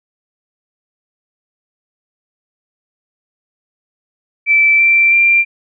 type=tone with pitch steps; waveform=sine; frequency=2324 / 2348 / 2373 Hz; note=D7 / D7 / D7; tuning=-19 / -1 / +17 cents; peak=-7 dBFS; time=4.46-5.45 s; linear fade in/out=50 ms; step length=330 ms; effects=none